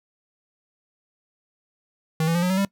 square tone with pitch steps, 159.3 / 166.26 / 173.52 / 181.09 / 189 / 197.26 Hz, D#3 / E3 / F3 / F#3 / F#3 / G3, +41 / +15 / -11 / -37 / +37 / +11 cents, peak -20 dBFS, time 2.2-2.65 s, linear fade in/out 2 ms, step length 75 ms, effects noise-tail reverb RT60 0.1 s tail -22 dB re dry

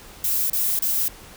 violet noise bursts, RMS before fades -22 dBFS, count 3, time 0.24-1.082 s, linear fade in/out 2 ms, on 260 ms, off 31 ms, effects pink hiss -44 dBFS RMS until 1.36 s

